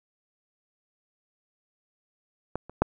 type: clicks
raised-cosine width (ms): 1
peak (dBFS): -15 / -28 / -6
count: 3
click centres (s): 2.556 / 2.696 / 2.82
effects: none